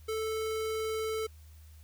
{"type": "tone", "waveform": "square", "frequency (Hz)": 439.6, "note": "A4", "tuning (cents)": -2, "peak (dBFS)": -32, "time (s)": [0.08, 1.27], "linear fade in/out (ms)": 10, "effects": ["added 77 Hz sine -50 dBFS peak until 1.83 s", "white hiss -64 dBFS RMS until 1.83 s"]}